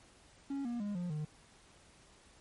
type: tone with pitch steps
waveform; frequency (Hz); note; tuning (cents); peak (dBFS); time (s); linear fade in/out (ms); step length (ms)
triangle; 277.2 / 238.5 / 205.3 / 176.65 / 152.02; C#4 / A#3 / G#3 / F3 / D#3; 0 / +40 / -20 / +20 / -40; -33; 0.5-1.25; 5; 150
effects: pink hiss -62 dBFS RMS until 2.4 s + MP3 48 kbps